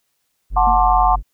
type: tone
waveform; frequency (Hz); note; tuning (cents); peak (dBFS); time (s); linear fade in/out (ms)
triangle; 46.7; F#1; +17; -17; 0.5-1.23; 50
type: chord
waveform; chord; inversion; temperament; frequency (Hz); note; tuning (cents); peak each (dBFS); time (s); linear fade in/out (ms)
sine; D dominant seventh; first; just; 734.2 / 881 / 1057.2 / 1174.7; F#5 / A5 / C6 / D6; -14 / +2 / +18 / 0; -15 / -17 / -18 / -21; 0.56-1.16; 10
type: tone with exponential decay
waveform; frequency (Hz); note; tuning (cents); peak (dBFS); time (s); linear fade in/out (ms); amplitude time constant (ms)
sine; 227.4; A#3; -43; -24; 0.67-0.98; 0; 67
effects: white hiss -69 dBFS RMS until 1.33 s